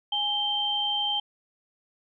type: tone pair together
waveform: sine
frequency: 830.6 / 3134 Hz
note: G#5 / G7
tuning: 0 / -1 cents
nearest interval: octave + major seventh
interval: 2299 cents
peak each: -31 / -25 dBFS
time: 0.12-1.2 s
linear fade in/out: 5 ms
effects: none